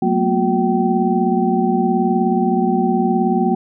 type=tone cluster; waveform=sine; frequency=185.5 / 222.4 / 241.5 / 363 / 770 Hz; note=F#3 / A3 / B3 / F#4 / G5; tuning=+5 / +19 / -39 / -33 / -31 cents; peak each=-20 dBFS; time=0.02-3.55 s; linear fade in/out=5 ms; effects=none